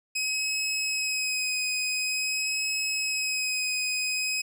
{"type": "tone with vibrato", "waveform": "20% pulse", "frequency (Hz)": 2537, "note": "D#7", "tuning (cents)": 33, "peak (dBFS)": -21, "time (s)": [0.15, 4.42], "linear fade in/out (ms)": 10, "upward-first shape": "sine", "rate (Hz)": 0.47, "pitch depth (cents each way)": 19, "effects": []}